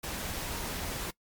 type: tone in noise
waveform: sine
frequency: 932.3 Hz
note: A#5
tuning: in tune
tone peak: -46 dBFS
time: 0.49-0.69 s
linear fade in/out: 10 ms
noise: pink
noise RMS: -36 dBFS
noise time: 0.03-1.11 s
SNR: -13 dB
effects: noise-tail reverb RT60 0.1 s tail -21 dB re dry + MP3 96 kbps